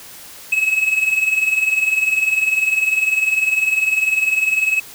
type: tone with tremolo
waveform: triangle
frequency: 2574 Hz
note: E7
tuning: 42 cents flat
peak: -9 dBFS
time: 0.52-4.8 s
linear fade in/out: 5 ms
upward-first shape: triangle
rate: 20 Hz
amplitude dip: 80%
effects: white hiss -38 dBFS RMS until 4.94 s